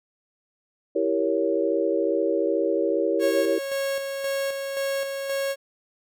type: chord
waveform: sine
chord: E diminished seventh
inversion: none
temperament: equal with one note detuned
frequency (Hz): 329.6 / 392 / 466.2 / 556.9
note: E4 / G4 / Bb4 / Db5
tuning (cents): 0 / 0 / 0 / +8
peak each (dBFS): -26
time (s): 0.95-3.59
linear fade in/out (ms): 10
type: tone with tremolo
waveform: 45% pulse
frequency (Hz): 549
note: C#5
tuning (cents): -17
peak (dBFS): -24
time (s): 3.19-5.56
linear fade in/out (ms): 50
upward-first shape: square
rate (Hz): 1.9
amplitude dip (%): 40
effects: none